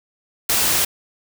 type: noise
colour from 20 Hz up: white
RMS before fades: -18 dBFS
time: 0.49-0.85 s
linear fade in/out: 5 ms
effects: none